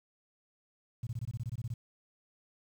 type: tone bursts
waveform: sine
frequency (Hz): 116.54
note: A#2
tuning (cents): 0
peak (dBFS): -33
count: 12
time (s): 1.03-1.74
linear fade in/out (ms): 5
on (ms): 39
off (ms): 22
effects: 10-bit